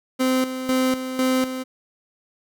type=tone with tremolo; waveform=30% pulse; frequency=258.6 Hz; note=C4; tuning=20 cents flat; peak=-15 dBFS; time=0.19-1.64 s; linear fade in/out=20 ms; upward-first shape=square; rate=2 Hz; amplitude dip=65%; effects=none